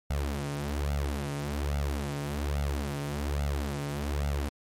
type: tone with flanger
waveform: sawtooth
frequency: 71.5 Hz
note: D2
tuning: 46 cents flat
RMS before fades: -31 dBFS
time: 0.1-4.49 s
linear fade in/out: 5 ms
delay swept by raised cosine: 1.4 to 6.6 ms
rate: 1.2 Hz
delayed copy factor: +0.95
effects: MP3 64 kbps